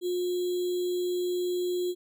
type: tone with sample-and-hold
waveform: sine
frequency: 357.9 Hz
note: F4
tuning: 42 cents sharp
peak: -26 dBFS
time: 0.01-1.95 s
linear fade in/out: 50 ms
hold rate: 3675 Hz
effects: none